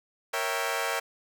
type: chord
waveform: 15% pulse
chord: A# diminished seventh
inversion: none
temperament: equal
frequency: 466.2 / 554.4 / 659.3 / 784 Hz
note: A#4 / C#5 / E5 / G5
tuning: 0 / 0 / 0 / 0 cents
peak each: -27 dBFS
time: 0.33-1 s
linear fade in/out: 10 ms
effects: none

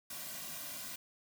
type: noise with comb filter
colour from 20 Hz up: white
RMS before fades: -44 dBFS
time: 0.1-0.96 s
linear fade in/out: 5 ms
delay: 2.3 ms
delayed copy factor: -0.85
effects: none

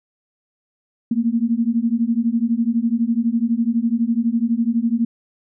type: beating tone pair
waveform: sine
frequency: 226 / 238 Hz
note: A3 / A#3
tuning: +47 / +36 cents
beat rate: 12 Hz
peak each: -19 dBFS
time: 1.11-5.05 s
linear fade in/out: 5 ms
effects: none

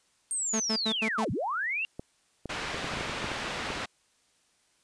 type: linear two-way sweep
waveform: sine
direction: down then up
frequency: 8720 to 82.41 to 2813 Hz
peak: -28 dBFS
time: 0.31-1.85 s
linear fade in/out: 0 ms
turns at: 1.31 s
type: tone bursts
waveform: sawtooth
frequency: 220 Hz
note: A3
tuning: in tune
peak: -24 dBFS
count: 5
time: 0.53-1.25 s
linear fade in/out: 10 ms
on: 72 ms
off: 90 ms
type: clicks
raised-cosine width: 2 ms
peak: -23 dBFS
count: 11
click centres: 1.995 / 2.457 / 2.745 / 2.844 / 2.937 / 2.972 / 3.009 / 3.096 / 3.244 / 3.317 / 3.703 s
type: low-pass noise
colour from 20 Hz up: white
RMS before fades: -35 dBFS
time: 2.49-3.86 s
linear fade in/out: 10 ms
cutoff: 2600 Hz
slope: 12 dB/octave
effects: white hiss -68 dBFS RMS until 4.83 s + resampled to 22050 Hz

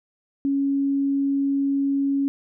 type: tone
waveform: sine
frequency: 277.2 Hz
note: C#4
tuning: in tune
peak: -19 dBFS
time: 0.45-2.28 s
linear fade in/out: 0 ms
effects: none

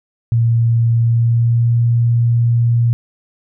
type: tone with pitch glide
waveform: sine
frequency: 116.1 to 117.92 Hz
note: A#2 to A#2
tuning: -7 to +20 cents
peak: -10 dBFS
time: 0.32-2.93 s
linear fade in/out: 0 ms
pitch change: +27 cents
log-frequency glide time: 0.97-1.75 s
effects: none

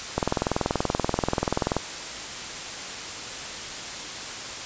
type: click train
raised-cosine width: 1 ms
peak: -8 dBFS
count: 34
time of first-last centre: 0.18-1.767 s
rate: 20.8 Hz
effects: white hiss -34 dBFS RMS until 4.65 s + resampled to 16000 Hz

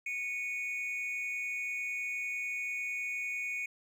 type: tone pair together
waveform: triangle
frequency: 2217 / 2466 Hz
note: C#7 / D#7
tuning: 0 / -16 cents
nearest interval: major second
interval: 184 cents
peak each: -35 / -35 dBFS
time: 0.06-3.66 s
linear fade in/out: 5 ms
effects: none

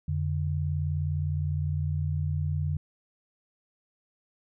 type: tone pair together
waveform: sine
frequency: 87.4 / 146.99 Hz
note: F2 / D3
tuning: +2 / +2 cents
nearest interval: major sixth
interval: 900 cents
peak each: -28 / -29 dBFS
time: 0.08-2.77 s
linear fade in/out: 5 ms
effects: none

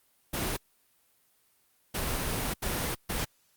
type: noise bursts at uneven times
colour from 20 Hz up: pink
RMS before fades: -31 dBFS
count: 4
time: 0.33-0.57 / 1.94-2.54 / 2.62-2.95 / 3.09-3.25 s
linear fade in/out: 10 ms
effects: white hiss -68 dBFS RMS until 3.56 s + Opus 32 kbps

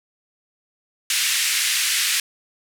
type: band-pass noise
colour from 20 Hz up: pink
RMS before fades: -21 dBFS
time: 1.1-2.2 s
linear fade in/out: 2 ms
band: 1900 to 12000 Hz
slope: 24 dB/octave
effects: none

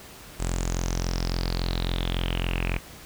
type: tone with low-pass filter sweep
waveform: sawtooth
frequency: 43.6 Hz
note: F1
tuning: 2 cents flat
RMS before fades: -27 dBFS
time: 0.39-2.79 s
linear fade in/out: 20 ms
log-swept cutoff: 8000 to 2400 Hz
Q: 7.6
effects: pink hiss -45 dBFS RMS until 3.05 s

